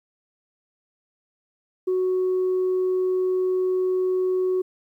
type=tone; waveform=sine; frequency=370 Hz; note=F#4; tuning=in tune; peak=-18 dBFS; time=1.87-4.62 s; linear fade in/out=10 ms; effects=tanh soft clip ceiling -17 dBFS + 10-bit